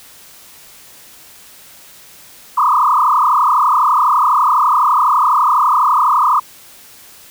sine tone with frequency modulation, 1108.7 Hz, C#6, in tune, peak -9 dBFS, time 2.57-6.4 s, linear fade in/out 10 ms, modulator 32 Hz, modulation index 4.6, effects white hiss -41 dBFS RMS until 7.3 s

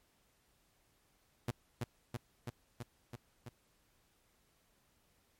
sawtooth tone with echo, 119.8 Hz, A#2, 48 cents sharp, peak -29 dBFS, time 1.48-1.51 s, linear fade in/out 5 ms, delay 330 ms, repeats 6, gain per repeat -2 dB, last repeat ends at 3.49 s, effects pink hiss -73 dBFS RMS until 5.39 s + MP3 64 kbps

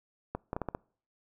clicks, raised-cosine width 1 ms, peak -19 dBFS, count 6, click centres 0.35 / 0.531 / 0.565 / 0.617 / 0.687 / 0.749 s, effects noise-tail reverb RT60 0.5 s tail -26 dB re dry

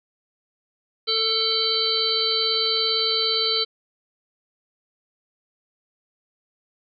harmonic tone with a mistuned harmonic, 445.6 Hz, A4, 22 cents sharp, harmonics 1 / 3 / 5 / 7 / 9 / 10, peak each -28 / -32 / -35 / -27 / -23 / -25 dBFS, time 1.07-3.65 s, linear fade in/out 20 ms, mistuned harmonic 10, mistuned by +19 cents, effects none

